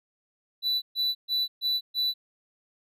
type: tone bursts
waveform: triangle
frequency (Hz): 3971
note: B7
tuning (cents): +9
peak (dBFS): -22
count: 5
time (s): 0.62-2.14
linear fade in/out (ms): 50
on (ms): 200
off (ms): 130
effects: none